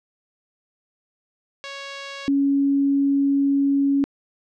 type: tone pair in turn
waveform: 5% pulse / sine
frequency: 554.4 / 278.5 Hz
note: C#5 / C#4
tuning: 0 / +8 cents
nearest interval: octave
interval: 1192 cents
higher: first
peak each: -19 / -16 dBFS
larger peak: second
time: 1.64-2.28 / 2.28-4.04 s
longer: second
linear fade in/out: 0 ms
effects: low-pass 4000 Hz 12 dB/octave

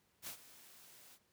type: noise with ADSR envelope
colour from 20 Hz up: white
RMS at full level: -44 dBFS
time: 0.22-1.19 s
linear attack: 52 ms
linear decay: 93 ms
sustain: -16 dB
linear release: 53 ms
effects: pink hiss -75 dBFS RMS until 1.32 s + high-pass 80 Hz 12 dB/octave

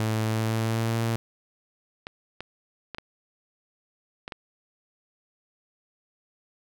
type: tone with pitch glide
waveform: sawtooth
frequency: 110 to 114.54 Hz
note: A2 to A#2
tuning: 0 to -30 cents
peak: -20 dBFS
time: 0-1.16 s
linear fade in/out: 0 ms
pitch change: +70 cents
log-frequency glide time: 0.23-0.99 s
type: clicks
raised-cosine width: 0.3 ms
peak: -19 dBFS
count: 6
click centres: 2.069 / 2.406 / 2.947 / 2.984 / 4.279 / 4.322 s
effects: none

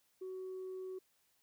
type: tone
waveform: sine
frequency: 374.2 Hz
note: F#4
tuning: 20 cents sharp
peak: -40 dBFS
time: 0.21-0.99 s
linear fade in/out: 10 ms
effects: tanh soft clip ceiling -39 dBFS + white hiss -75 dBFS RMS until 1.42 s

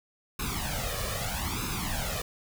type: noise with flanger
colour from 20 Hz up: pink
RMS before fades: -32 dBFS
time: 0.39-2.22 s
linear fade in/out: 5 ms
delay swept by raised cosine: 0.78 to 1.72 ms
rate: 0.79 Hz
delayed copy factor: +0.8
effects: none

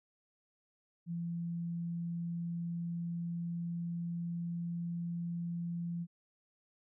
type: tone with pitch glide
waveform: sine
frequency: 170 to 171.08 Hz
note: F3 to F3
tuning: -46 to -35 cents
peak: -35 dBFS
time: 1.06-6.07 s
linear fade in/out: 50 ms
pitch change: +11 cents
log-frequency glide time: 1.65-5.01 s
effects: none

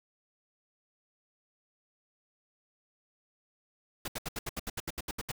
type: noise bursts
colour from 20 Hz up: pink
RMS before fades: -36 dBFS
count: 13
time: 4.05-5.317 s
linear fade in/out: 5 ms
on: 31 ms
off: 72 ms
effects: none

